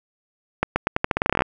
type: accelerating click train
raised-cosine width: 0.5 ms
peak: -3 dBFS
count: 16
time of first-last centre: 0.63-1.421 s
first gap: 130 ms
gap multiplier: 0.85
effects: none